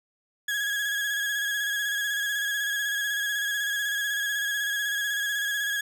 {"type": "tone with vibrato", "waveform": "35% pulse", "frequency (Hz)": 1661.2, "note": "G#6", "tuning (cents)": 0, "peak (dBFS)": -24, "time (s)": [0.48, 5.81], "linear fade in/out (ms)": 5, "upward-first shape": "square", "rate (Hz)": 16, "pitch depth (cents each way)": 28, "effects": []}